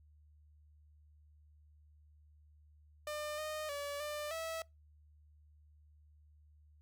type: tone with pitch steps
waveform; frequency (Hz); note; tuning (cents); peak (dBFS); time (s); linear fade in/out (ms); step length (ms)
sawtooth; 600 / 615 / 573 / 596 / 651; D5 / D#5 / D5 / D5 / E5; +37 / -20 / -43 / +25 / -22; -35; 3.07-4.62; 2; 310
effects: noise-tail reverb RT60 0.2 s tail -23 dB re dry + added 75 Hz sine -61 dBFS peak until 6.81 s